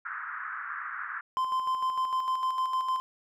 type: band-pass noise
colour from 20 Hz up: pink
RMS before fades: -37 dBFS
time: 0.05-1.21 s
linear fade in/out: 5 ms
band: 1200 to 1700 Hz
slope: 48 dB/octave
type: tone with tremolo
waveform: triangle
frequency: 1036 Hz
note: C6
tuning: 17 cents flat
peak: -23 dBFS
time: 1.37-3 s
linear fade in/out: 0 ms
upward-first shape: square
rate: 6.6 Hz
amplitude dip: 45%
effects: none